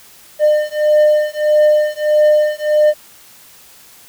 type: beating tone pair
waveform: triangle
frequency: 603 / 604.6 Hz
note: D5 / D#5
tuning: +46 / -50 cents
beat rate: 1.6 Hz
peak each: -11 dBFS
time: 0.39-2.94 s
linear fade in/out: 50 ms
effects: white hiss -43 dBFS RMS until 4.08 s